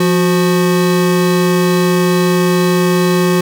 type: tone pair together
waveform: square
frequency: 174.61 / 365.3 Hz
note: F3 / F#4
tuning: 0 / -22 cents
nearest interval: octave + minor second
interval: 1278 cents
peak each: -13 / -14 dBFS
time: 0-3.41 s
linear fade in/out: 5 ms
effects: none